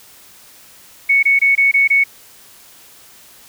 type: tone bursts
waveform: sine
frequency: 2217 Hz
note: C#7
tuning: in tune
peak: -9 dBFS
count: 6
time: 1.09-2.04 s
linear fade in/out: 10 ms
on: 140 ms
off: 22 ms
effects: white hiss -44 dBFS RMS until 3.48 s